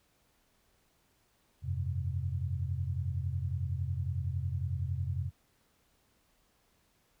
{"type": "chord", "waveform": "sine", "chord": "F suspended second", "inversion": "none", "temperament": "just", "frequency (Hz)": [87.31, 98.22, 130.96], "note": ["F2", "G2", "C3"], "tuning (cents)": [0, 4, 2], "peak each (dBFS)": [-34, -37, -36], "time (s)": [1.62, 5.31], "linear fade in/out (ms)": 50, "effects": ["pink hiss -71 dBFS RMS until 7.2 s"]}